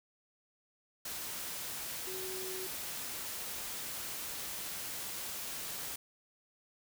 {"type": "tone in noise", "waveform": "sine", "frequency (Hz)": 374.5, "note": "F#4", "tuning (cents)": 21, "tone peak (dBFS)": -42, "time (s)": [2.07, 2.67], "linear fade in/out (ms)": 5, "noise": "white", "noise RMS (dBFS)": -41, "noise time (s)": [1.05, 5.96], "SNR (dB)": -4, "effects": []}